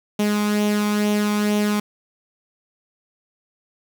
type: tone with flanger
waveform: sawtooth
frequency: 208.5 Hz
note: G#3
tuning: 7 cents sharp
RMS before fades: -20 dBFS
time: 0.19-1.8 s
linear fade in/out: 5 ms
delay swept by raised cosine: 0.31 to 0.89 ms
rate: 2.2 Hz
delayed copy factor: +0.5
effects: 7-bit